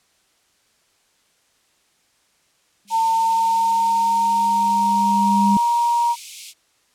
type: tone with exponential growth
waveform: sine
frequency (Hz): 201.5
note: G3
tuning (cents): +48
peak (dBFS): -14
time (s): 2.85-5.57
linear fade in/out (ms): 2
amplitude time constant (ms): 590
type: high-pass noise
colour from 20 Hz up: white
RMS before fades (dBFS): -34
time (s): 2.87-6.54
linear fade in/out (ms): 50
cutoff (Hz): 2200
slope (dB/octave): 96
type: tone with pitch glide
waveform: sine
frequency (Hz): 902 to 943.6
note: A5 to A#5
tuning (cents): +43 to +21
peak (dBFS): -15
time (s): 2.9-6.16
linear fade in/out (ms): 50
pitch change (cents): +78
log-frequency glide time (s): 3.06-5.49
effects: white hiss -62 dBFS RMS until 6.94 s + low-pass 9000 Hz 12 dB/octave